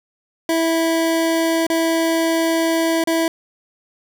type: tone with dropouts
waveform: 25% pulse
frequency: 328.2 Hz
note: E4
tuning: 8 cents flat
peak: -12 dBFS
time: 0.49-3.28 s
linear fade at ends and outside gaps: 2 ms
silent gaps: 1.667-1.7 / 3.039-3.073 s
effects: none